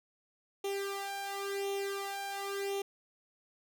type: tone with flanger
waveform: sawtooth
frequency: 396.4 Hz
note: G4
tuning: 19 cents sharp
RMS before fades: -37 dBFS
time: 0.64-2.82 s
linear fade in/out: 5 ms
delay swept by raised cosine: 0.31 to 1.28 ms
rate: 0.94 Hz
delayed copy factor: +0.8
effects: none